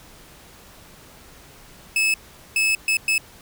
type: tone bursts at uneven times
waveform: 40% pulse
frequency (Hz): 2600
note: E7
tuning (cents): -24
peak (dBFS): -16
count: 4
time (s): 1.96-2.14 / 2.56-2.75 / 2.88-2.97 / 3.08-3.18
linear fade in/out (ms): 2
effects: pink hiss -47 dBFS RMS until 3.41 s